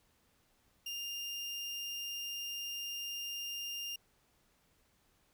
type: tone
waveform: 30% pulse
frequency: 2804 Hz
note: F7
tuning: 6 cents sharp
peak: -36 dBFS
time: 0.86-3.96 s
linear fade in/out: 5 ms
effects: pink hiss -72 dBFS RMS until 5.33 s